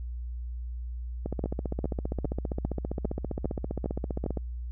two click trains, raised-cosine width 2 ms, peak -16 / -18 dBFS, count 8 / 48, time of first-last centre 1.44-4.263 / 1.26-4.373 s, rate 2.48 / 15.1 Hz, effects added 60 Hz sine -33 dBFS peak until 4.71 s

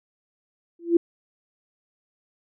sine tone with exponential growth, 340 Hz, F4, 46 cents flat, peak -10 dBFS, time 0.79-0.97 s, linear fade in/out 5 ms, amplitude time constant 38 ms, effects none

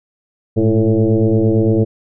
sine tone with frequency modulation, 114.4 Hz, A#2, 32 cents flat, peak -10 dBFS, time 0.56-1.85 s, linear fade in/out 20 ms, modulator 110 Hz, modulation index 3.5, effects none

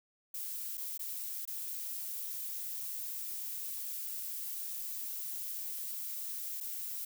violet noise with dropouts, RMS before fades -40 dBFS, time 0.34-7.05 s, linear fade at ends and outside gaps 5 ms, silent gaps 0.773-0.777 / 0.977-0.993 / 1.453-1.475 / 6.604-6.608 s, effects none

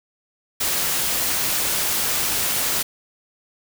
white noise, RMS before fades -22 dBFS, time 0.6-2.83 s, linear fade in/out 10 ms, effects none

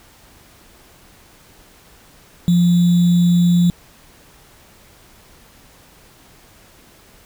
sine tone with sample-and-hold, 174.61 Hz, F3, in tune, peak -10 dBFS, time 2.48-3.7 s, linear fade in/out 0 ms, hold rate 3675 Hz, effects pink hiss -48 dBFS RMS until 7.25 s

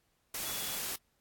sine tone in noise, 3400 Hz, G#7, 40 cents sharp, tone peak -45 dBFS, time 0.45-0.78 s, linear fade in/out 5 ms, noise white, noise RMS -37 dBFS, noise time 0.34-0.96 s, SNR -11 dB, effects pink hiss -75 dBFS RMS until 1.2 s + AAC 64 kbps

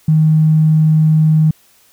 triangle tone with tanh clipping, 156.4 Hz, D#3, 9 cents sharp, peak -7 dBFS, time 0.08-1.51 s, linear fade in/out 5 ms, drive 3 dB, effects white hiss -51 dBFS RMS until 1.92 s

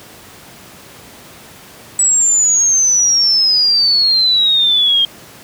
sine exponential sweep, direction down, 7902 to 3200 Hz, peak -9 dBFS, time 1.99-5.05 s, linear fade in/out 2 ms, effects pink hiss -38 dBFS RMS until 5.43 s + high-pass 100 Hz 12 dB/octave

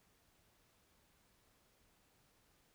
silence, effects pink hiss -73 dBFS RMS until 2.74 s

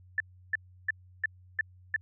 sine tone bursts, 1760 Hz, A6, in tune, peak -24 dBFS, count 6, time 0.18-1.962 s, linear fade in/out 2 ms, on 22 ms, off 330 ms, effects added 91 Hz sine -53 dBFS peak until 2.01 s

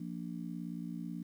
harmonic tone, 58.27 Hz, A#1, in tune, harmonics 3 / 4 / 5, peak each -41 / -43 / -45 dBFS, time 0-1.23 s, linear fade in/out 5 ms, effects 11-bit

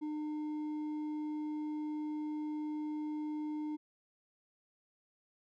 sine tone with hard clipping, 303.1 Hz, D#4, 45 cents flat, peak -37 dBFS, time 0.01-3.77 s, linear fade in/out 20 ms, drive 4 dB, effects none

